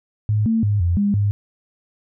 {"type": "tone with pitch steps", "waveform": "sine", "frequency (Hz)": [106.2, 225, 103.2, 86.7, 202.9, 102.1], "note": ["G#2", "A3", "G#2", "F2", "G#3", "G#2"], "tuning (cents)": [39, 39, -10, -12, -40, -29], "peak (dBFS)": -15, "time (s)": [0.29, 1.31], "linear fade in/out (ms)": 0, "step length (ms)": 170, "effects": []}